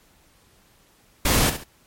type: noise with echo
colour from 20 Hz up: pink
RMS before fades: -19 dBFS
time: 1.25-1.5 s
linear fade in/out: 5 ms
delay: 69 ms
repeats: 2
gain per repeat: -10 dB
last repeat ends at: 1.638 s
effects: pink hiss -58 dBFS RMS until 1.86 s + MP3 64 kbps